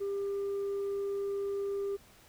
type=tone; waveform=sine; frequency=398.5 Hz; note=G4; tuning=28 cents sharp; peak=-29 dBFS; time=0-1.97 s; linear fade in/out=20 ms; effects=tanh soft clip ceiling -30 dBFS + pink hiss -59 dBFS RMS until 2.28 s